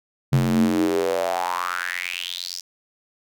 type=tone with high-pass filter sweep; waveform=square; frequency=44.37 Hz; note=F1; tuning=28 cents sharp; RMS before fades=-23 dBFS; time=0.32-2.61 s; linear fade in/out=10 ms; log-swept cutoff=140 to 5500 Hz; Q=6.1; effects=none